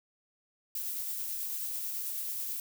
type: noise with tremolo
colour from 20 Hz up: violet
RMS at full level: -35 dBFS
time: 0.75-2.6 s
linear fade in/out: 2 ms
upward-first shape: triangle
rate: 9.2 Hz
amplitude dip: 25%
effects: none